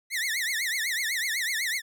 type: tone with vibrato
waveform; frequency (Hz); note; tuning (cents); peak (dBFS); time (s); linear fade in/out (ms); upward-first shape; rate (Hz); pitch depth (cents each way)
sawtooth; 1954; B6; -19; -23; 0.1-1.82; 50; triangle; 8; 240
effects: none